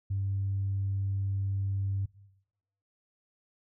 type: tone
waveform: sine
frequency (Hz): 98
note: G2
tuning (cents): 0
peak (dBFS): -27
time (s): 0.1-2.06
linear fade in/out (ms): 10
effects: noise-tail reverb RT60 0.9 s tail -21 dB re dry + tanh soft clip ceiling -23 dBFS